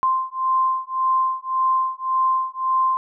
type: beating tone pair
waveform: sine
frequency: 1044 / 1045.8 Hz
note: C6 / C6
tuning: -4 / -1 cents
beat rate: 1.8 Hz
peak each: -21 / -21 dBFS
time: 0.03-2.97 s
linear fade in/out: 0 ms
effects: none